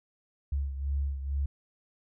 sine beating tone pair, 69.3 / 71.5 Hz, C#2 / D2, 0 / -46 cents, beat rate 2.2 Hz, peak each -29 / -36 dBFS, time 0.52-1.46 s, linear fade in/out 5 ms, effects none

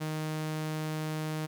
sawtooth tone, 155.56 Hz, D#3, in tune, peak -28 dBFS, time 0-1.47 s, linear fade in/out 20 ms, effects none

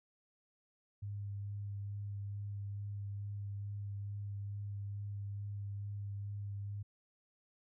sine tone with vibrato, 101.2 Hz, G#2, 44 cents flat, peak -39 dBFS, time 1.02-6.83 s, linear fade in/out 10 ms, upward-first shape sine, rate 2.3 Hz, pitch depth 13 cents each way, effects none

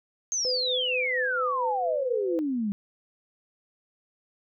sine exponential sweep, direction down, 6460 to 196 Hz, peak -25 dBFS, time 0.32-2.72 s, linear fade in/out 0 ms
sine tone with tremolo, 505 Hz, B4, 39 cents sharp, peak -27 dBFS, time 0.45-2.39 s, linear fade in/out 0 ms, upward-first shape sine, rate 4.3 Hz, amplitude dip 50%
effects none

